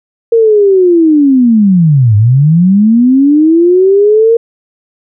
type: linear two-way sweep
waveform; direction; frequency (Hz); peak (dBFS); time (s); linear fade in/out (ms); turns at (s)
sine; down then up; 466.2 to 100.7 to 466.2; -3; 0.32-4.37; 5; 2.16
effects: none